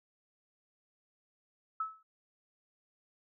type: tone with exponential decay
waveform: sine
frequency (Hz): 1300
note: E6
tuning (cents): -24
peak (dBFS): -29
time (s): 1.8-2.03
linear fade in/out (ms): 5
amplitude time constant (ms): 50
effects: none